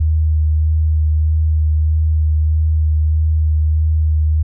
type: tone with vibrato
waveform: sine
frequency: 77.78 Hz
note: D#2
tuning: in tune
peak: -11 dBFS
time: 0-4.43 s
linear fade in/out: 10 ms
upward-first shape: sine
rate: 1.6 Hz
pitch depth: 16 cents each way
effects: none